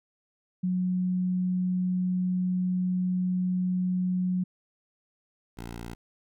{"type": "tone pair in turn", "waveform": ["sine", "10% pulse"], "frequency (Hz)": [182.5, 58.02], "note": ["F#3", "A#1"], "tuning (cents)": [-24, -7], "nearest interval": "octave + minor sixth", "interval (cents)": 1983, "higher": "first", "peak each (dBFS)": [-24, -29], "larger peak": "first", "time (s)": [[0.63, 4.44], [5.57, 5.95]], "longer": "first", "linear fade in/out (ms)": 10, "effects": []}